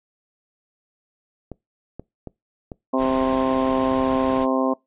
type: clicks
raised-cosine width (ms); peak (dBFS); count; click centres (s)
2; -20; 5; 1.517 / 1.996 / 2.273 / 2.718 / 3.328
type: harmonic tone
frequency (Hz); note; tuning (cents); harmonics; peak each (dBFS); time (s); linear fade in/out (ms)
131.4; C3; +8; 2 / 3 / 4 / 5 / 6 / 7 / 8; -21 / -29 / -25 / -26 / -31 / -32 / -27; 2.93-4.74; 10
type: noise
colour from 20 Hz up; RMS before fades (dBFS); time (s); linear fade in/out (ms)
pink; -33; 2.97-4.47; 50
effects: noise-tail reverb RT60 0.2 s tail -24 dB re dry + resampled to 8000 Hz